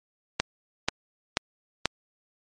click train, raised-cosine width 0.2 ms, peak -4 dBFS, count 4, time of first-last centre 0.4-1.856 s, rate 2.06 Hz, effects MP3 48 kbps

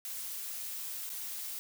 blue noise with dropouts, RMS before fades -40 dBFS, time 0.05-1.59 s, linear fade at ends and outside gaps 0 ms, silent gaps 1.093-1.101 s, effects none

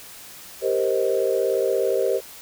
sine chord, C minor seventh, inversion second, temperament equal with one note detuned, 392 / 466.2 / 523.3 / 624.4 Hz, G4 / Bb4 / C5 / Eb5, 0 / 0 / 0 / +6 cents, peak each -23 / -24 / -23 / -27 dBFS, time 0.61-2.21 s, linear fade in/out 50 ms, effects tanh soft clip ceiling -8 dBFS + white hiss -42 dBFS RMS until 2.41 s

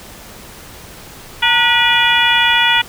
harmonic tone with a mistuned harmonic, 484.8 Hz, B4, 32 cents flat, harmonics 2 / 3 / 4 / 5 / 6 / 7, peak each -17 / -17 / -17 / -17 / -17 / -17 dBFS, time 1.42-2.82 s, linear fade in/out 10 ms, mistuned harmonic 2, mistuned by -89 cents, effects pink hiss -36 dBFS RMS until 2.88 s

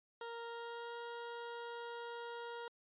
20% pulse tone with pitch glide, 466.2 to 471.3 Hz, A#4 to A#4, 0 to +19 cents, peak -39 dBFS, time 0.21-2.68 s, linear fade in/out 2 ms, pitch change +19 cents, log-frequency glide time 0.46-0.97 s, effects resampled to 8000 Hz

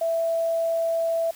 sine tone, 662 Hz, E5, 7 cents sharp, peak -21 dBFS, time 0.01-1.31 s, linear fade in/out 5 ms, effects white hiss -47 dBFS RMS until 1.35 s

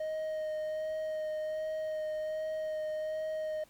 triangle tone with vibrato, 622.3 Hz, D#5, in tune, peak -31 dBFS, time 0-3.64 s, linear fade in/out 5 ms, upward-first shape sine, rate 1.3 Hz, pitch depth 12 cents each way, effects pink hiss -63 dBFS RMS until 3.69 s

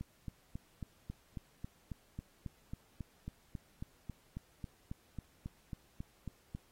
click train, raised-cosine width 5 ms, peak -29 dBFS, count 25, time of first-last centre 0.01-6.55 s, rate 3.67 Hz, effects pink hiss -69 dBFS RMS until 6.71 s + AAC 48 kbps

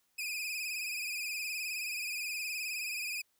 sawtooth tone with vibrato, 2481 Hz, D#7, 6 cents flat, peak -32 dBFS, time 0.18-3.22 s, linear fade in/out 10 ms, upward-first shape sine, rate 19 Hz, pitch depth 72 cents each way, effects white hiss -75 dBFS RMS until 3.39 s

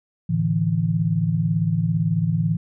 sine chord, A suspended fourth, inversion none, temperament equal, 110 / 146.83 / 164.81 Hz, A2 / D3 / E3, 0 / 0 / 0 cents, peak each -24 / -25 / -20 dBFS, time 0.29-2.57 s, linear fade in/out 10 ms, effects none

